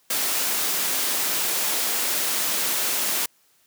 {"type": "high-pass noise", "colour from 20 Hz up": "white", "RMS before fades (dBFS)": -24, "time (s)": [0.1, 3.26], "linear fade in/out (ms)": 5, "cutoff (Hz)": 210, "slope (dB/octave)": 12, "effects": ["white hiss -62 dBFS RMS until 3.66 s", "high-pass 100 Hz 12 dB/octave"]}